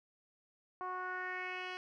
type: tone with low-pass filter sweep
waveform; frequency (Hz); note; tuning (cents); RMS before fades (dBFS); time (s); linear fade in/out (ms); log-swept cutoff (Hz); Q
10% pulse; 366.9; F#4; -15; -41; 0.81-1.77; 0; 1000 to 3500; 3.3
effects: none